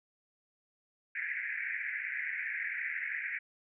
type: band-pass noise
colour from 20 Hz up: white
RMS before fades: -37 dBFS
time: 1.15-3.39 s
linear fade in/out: 5 ms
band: 1600 to 2300 Hz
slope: 96 dB/octave
effects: none